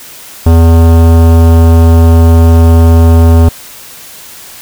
sine tone with hard clipping, 82.7 Hz, E2, 6 cents sharp, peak -3 dBFS, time 0.46-3.49 s, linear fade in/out 5 ms, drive 18 dB, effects white hiss -30 dBFS RMS until 4.61 s

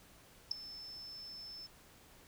sine tone with ADSR envelope, 5274 Hz, E8, in tune, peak -26 dBFS, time 0.51-1.67 s, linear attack 6 ms, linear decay 3 ms, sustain -20 dB, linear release 12 ms, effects pink hiss -61 dBFS RMS until 2.27 s

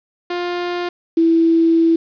sawtooth / sine tone pair in turn, 352.3 / 329.9 Hz, F4 / E4, +15 / +1 cents, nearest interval minor second, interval 114 cents, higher first, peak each -16 / -10 dBFS, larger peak second, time 0.3-0.89 / 1.17-1.96 s, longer second, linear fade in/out 5 ms, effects resampled to 11025 Hz + 7-bit

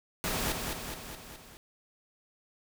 pink noise with echo, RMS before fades -32 dBFS, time 0.24-0.52 s, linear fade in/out 0 ms, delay 210 ms, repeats 5, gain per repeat -4 dB, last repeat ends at 1.57 s, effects none

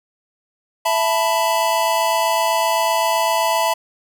square chord, E suspended fourth, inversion none, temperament equal with one note detuned, 663.1 / 880 / 987.8 Hz, E5 / A5 / B5, +10 / 0 / 0 cents, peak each -21 dBFS, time 0.85-3.74 s, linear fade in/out 10 ms, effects none

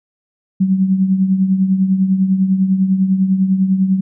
sine tone with tremolo, 190 Hz, F#3, 46 cents sharp, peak -8 dBFS, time 0.6-4.01 s, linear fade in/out 10 ms, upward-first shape triangle, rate 10 Hz, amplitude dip 65%, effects none

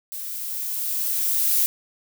violet noise with level ramp, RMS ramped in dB -33 to -19 dBFS, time 0.12-1.66 s, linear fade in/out 0 ms, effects none

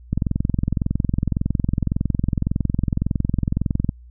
click train, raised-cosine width 5 ms, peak -7 dBFS, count 83, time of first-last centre 0.13-3.891 s, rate 21.8 Hz, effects added 60 Hz sine -41 dBFS peak until 4.1 s

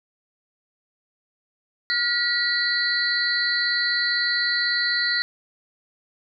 sine tone cluster, 1424 / 1929 / 4092 / 4489 Hz, F6 / B6 / C8 / C#8, +33 / -41 / -39 / +21 cents, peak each -29 / -23 / -25 / -28 dBFS, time 1.9-5.22 s, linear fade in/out 0 ms, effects none

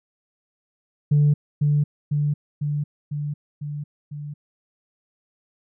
sine tone with echo, 146.83 Hz, D3, in tune, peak -12 dBFS, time 1.11-1.34 s, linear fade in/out 10 ms, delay 500 ms, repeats 6, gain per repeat -3 dB, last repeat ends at 4.34 s, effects tanh soft clip ceiling -11 dBFS

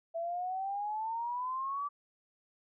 sine exponential sweep, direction up, 659.3 to 1164 Hz, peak -33 dBFS, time 0.14-1.89 s, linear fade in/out 20 ms, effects none

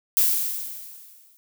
violet noise with exponential decay, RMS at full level -17 dBFS, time 0.17-1.37 s, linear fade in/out 0 ms, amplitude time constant 260 ms, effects none

